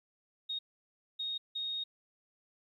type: tone bursts at uneven times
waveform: sine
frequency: 3729 Hz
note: A#7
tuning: in tune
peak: -34 dBFS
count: 3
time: 0.49-0.59 / 1.19-1.38 / 1.55-1.84 s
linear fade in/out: 10 ms
effects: 12-bit